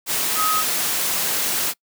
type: tone in noise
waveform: sine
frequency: 1265 Hz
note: D#6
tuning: 28 cents sharp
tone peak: -19 dBFS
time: 0.35-0.64 s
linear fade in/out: 50 ms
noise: white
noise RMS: -22 dBFS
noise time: 0.06-1.74 s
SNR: 0 dB
effects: noise-tail reverb RT60 0.1 s tail -25 dB re dry + high-pass 150 Hz 12 dB/octave